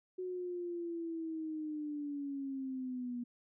sine linear sweep, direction down, 369.5 to 240 Hz, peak -37 dBFS, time 0.18-3.24 s, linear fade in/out 10 ms, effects none

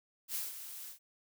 blue noise with ADSR envelope, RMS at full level -36 dBFS, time 0.28-0.99 s, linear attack 71 ms, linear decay 170 ms, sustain -10 dB, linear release 110 ms, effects none

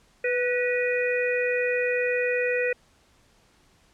harmonic tone with a mistuned harmonic, 493.9 Hz, B4, in tune, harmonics 1 / 3 / 4 / 5, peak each -24 / -34 / -29 / -30 dBFS, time 0.24-2.73 s, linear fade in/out 5 ms, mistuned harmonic 4, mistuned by -47 cents, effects pink hiss -61 dBFS RMS until 3.93 s + low-pass 9000 Hz 12 dB/octave

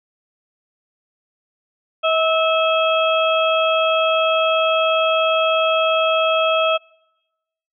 harmonic tone with a mistuned harmonic, 651 Hz, E5, 22 cents flat, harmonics 1 / 2 / 4 / 5, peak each -17 / -20 / -23 / -24 dBFS, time 2.03-6.78 s, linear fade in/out 20 ms, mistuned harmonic 1, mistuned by -25 cents, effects noise-tail reverb RT60 1.0 s tail -25 dB re dry

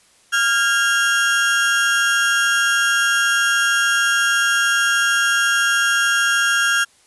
35% pulse tone pair together, 1395 / 1628.6 Hz, F6 / G#6, -2 / -34 cents, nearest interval minor third, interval 268 cents, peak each -16 dBFS, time 0.32-6.85 s, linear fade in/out 20 ms, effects white hiss -54 dBFS RMS until 7.06 s + resampled to 24000 Hz

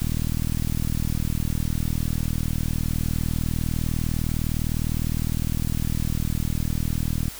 click train, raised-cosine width 5 ms, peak -13 dBFS, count 290, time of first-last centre 0.02-7.281 s, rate 39.8 Hz, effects added 50 Hz sine -47 dBFS peak until 7.39 s + white hiss -39 dBFS RMS until 7.39 s

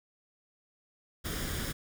pink noise with comb filter, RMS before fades -35 dBFS, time 1.24-1.73 s, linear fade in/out 20 ms, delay 0.58 ms, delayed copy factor +0.55, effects none

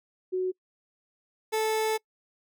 sine / 30% pulse tone pair in turn, 370 / 437.6 Hz, F#4 / A4, 0 / -9 cents, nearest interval minor third, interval 291 cents, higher second, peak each -25 / -22 dBFS, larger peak second, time 0.32-0.52 / 1.52-1.98 s, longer second, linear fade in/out 20 ms, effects noise-tail reverb RT60 0.1 s tail -25 dB re dry

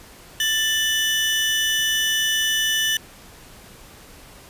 30% pulse tone pair together, 1767.8 / 2973 Hz, A6 / F#7, +8 / +8 cents, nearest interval major sixth, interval 900 cents, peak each -20 / -18 dBFS, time 0.4-2.97 s, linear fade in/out 2 ms, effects pink hiss -45 dBFS RMS until 4.49 s + resampled to 32000 Hz

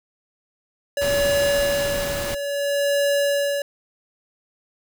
square tone with tremolo, 568 Hz, C#5, 42 cents sharp, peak -18 dBFS, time 0.97-3.62 s, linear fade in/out 2 ms, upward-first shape sine, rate 0.59 Hz, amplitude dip 65%
pink noise, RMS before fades -29 dBFS, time 1.01-2.35 s, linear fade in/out 10 ms
effects none

